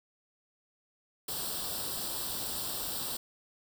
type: noise with comb filter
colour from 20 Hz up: white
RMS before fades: -36 dBFS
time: 1.28-3.17 s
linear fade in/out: 5 ms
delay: 0.23 ms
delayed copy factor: +0.75
effects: none